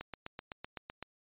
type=click train; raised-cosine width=0.3 ms; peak=-25 dBFS; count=9; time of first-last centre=0.01-1.027 s; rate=7.87 Hz; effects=resampled to 8000 Hz